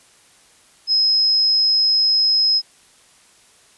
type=tone; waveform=sine; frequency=5120 Hz; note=D#8; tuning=49 cents sharp; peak=-13 dBFS; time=0.87-2.62 s; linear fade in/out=50 ms; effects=white hiss -52 dBFS RMS until 3.77 s + resampled to 24000 Hz